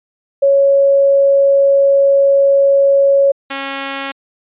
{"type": "tone pair in turn", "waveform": ["sine", "5% pulse"], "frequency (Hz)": [554.4, 273.9], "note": ["C#5", "C#4"], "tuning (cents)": [0, -21], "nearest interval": "octave", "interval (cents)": 1221, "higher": "first", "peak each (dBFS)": [-7, -9], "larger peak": "first", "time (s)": [[0.42, 3.32], [3.5, 4.12]], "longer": "first", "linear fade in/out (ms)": 10, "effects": ["resampled to 8000 Hz"]}